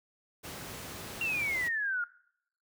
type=noise; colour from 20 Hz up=pink; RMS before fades=-42 dBFS; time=0.43-1.69 s; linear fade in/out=20 ms
type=exponential sweep; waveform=sine; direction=down; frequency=2778 to 1400 Hz; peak=-29 dBFS; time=1.21-2.04 s; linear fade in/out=2 ms
effects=noise-tail reverb RT60 0.7 s tail -22 dB re dry + high-pass 80 Hz 12 dB/octave